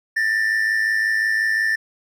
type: tone pair together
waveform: triangle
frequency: 1776.4 / 1882 Hz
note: A6 / A#6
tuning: +16 / +16 cents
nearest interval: minor second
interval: 100 cents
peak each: -16 / -24 dBFS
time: 0.16-1.76 s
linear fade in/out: 10 ms
effects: none